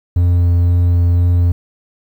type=tone with vibrato; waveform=triangle; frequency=87.31 Hz; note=F2; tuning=in tune; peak=-7 dBFS; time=0.16-1.52 s; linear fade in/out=5 ms; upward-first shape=sine; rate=2 Hz; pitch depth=11 cents each way; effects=8-bit